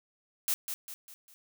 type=noise with echo; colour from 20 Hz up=blue; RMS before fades=-29 dBFS; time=0.48-0.54 s; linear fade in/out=0 ms; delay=200 ms; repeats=4; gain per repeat=-7 dB; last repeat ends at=1.34 s; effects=none